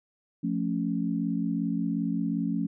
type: chord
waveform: sine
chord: F augmented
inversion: none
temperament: equal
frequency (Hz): 174.61 / 220 / 277.2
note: F3 / A3 / C#4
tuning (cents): 0 / 0 / 0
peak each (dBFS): -30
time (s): 0.43-2.67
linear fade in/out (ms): 10
effects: none